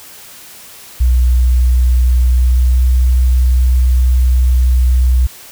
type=tone with pitch glide; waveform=sine; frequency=61.74 to 62.71 Hz; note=B1 to B1; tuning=0 to +27 cents; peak=-7 dBFS; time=1-5.27 s; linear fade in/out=10 ms; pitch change=+27 cents; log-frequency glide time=2.17-2.87 s; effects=white hiss -36 dBFS RMS until 5.51 s